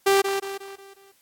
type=tone with echo; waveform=sawtooth; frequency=392.9 Hz; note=G4; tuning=4 cents sharp; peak=-12 dBFS; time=0.06-0.22 s; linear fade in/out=10 ms; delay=180 ms; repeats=5; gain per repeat=-7 dB; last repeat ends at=1.12 s; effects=white hiss -62 dBFS RMS until 1.21 s + AAC 64 kbps